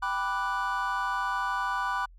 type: chord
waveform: triangle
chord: G major seventh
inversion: none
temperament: equal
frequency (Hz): 784 / 987.8 / 1174.7 / 1480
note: G5 / B5 / D6 / F#6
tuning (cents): 0 / 0 / 0 / 0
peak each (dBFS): -34 / -29 / -31 / -31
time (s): 0.02-2.06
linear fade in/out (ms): 10
effects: added 42 Hz sine -49 dBFS peak until 2.18 s